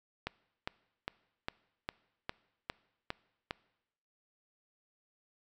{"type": "click train", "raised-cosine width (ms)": 0.3, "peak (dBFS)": -19, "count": 9, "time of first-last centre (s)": [0.27, 3.509], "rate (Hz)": 2.47, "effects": ["noise-tail reverb RT60 0.9 s tail -22 dB re dry"]}